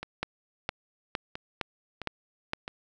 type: two click trains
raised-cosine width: 0.3 ms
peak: -20 / -13 dBFS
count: 5 / 6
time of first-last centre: 0.03-2.679 / 0.23-2.534 s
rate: 1.51 / 2.17 Hz
effects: none